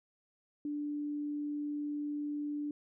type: tone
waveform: sine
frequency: 293.7 Hz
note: D4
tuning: in tune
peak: -34 dBFS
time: 0.65-2.71 s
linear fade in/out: 2 ms
effects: none